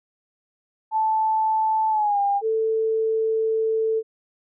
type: tone with pitch glide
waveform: sine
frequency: 876 to 803.3 Hz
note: A5 to G5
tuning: -8 to +42 cents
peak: -18 dBFS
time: 0.91-2.42 s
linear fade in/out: 50 ms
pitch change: -150 cents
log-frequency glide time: 1.9-2.19 s
type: tone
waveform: sine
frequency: 443.3 Hz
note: A4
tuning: 13 cents sharp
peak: -19 dBFS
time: 2.41-4.03 s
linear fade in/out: 50 ms
effects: none